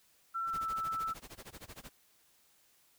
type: tone with pitch glide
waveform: sine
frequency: 1346 to 1320.6 Hz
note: E6 to E6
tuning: +36 to +3 cents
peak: -33 dBFS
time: 0.34-1.14 s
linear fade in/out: 20 ms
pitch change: -33 cents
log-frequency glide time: 0.47-0.67 s
type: noise with tremolo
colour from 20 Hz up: pink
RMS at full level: -47 dBFS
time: 0.46-1.92 s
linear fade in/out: 50 ms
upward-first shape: sine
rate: 13 Hz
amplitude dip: 100%
effects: white hiss -68 dBFS RMS until 2.98 s